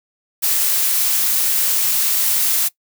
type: noise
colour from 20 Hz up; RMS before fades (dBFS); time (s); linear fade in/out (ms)
blue; -17; 0.42-2.69; 20
effects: noise-tail reverb RT60 0.1 s tail -21 dB re dry